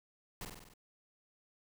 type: noise with echo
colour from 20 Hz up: pink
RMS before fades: -43 dBFS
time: 0.41-0.45 s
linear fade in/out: 2 ms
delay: 48 ms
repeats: 6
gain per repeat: -3 dB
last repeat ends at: 0.738 s
effects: none